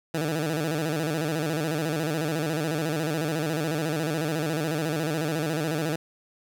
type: tone with vibrato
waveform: 15% pulse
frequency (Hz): 156.1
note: D#3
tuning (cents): +6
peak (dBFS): -19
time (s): 0.14-5.96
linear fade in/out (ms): 5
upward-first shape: square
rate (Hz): 14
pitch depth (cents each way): 91
effects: none